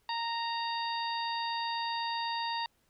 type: harmonic tone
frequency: 928 Hz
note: A#5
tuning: 8 cents flat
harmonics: 1 / 2 / 3 / 4 / 5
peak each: -33 / -41 / -43 / -41 / -41 dBFS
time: 0.09-2.66 s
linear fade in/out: 2 ms
effects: pink hiss -72 dBFS RMS until 2.89 s